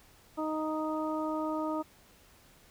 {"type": "harmonic tone", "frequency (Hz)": 311.1, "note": "D#4", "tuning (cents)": 0, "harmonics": [1, 2, 3, 4], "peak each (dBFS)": [-33, -36, -38, -39], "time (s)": [0.37, 1.83], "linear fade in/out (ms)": 20, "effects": ["pink hiss -60 dBFS RMS until 2.7 s"]}